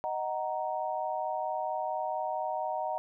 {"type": "chord", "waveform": "sine", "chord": "D# minor", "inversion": "none", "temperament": "just", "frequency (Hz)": [622.3, 746.7, 933.4], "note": ["D#5", "F#5", "A#5"], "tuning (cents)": [0, 16, 2], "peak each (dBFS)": [-35, -34, -35], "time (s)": [0.04, 2.98], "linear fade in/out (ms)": 0, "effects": []}